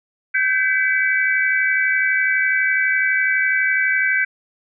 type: tone cluster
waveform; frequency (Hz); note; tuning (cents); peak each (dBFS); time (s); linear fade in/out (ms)
sine; 1549 / 1621 / 2004 / 2289; G6 / G#6 / B6 / D7; -21 / -42 / +25 / -45; -18 / -27 / -22 / -21; 0.34-4.25; 10
effects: none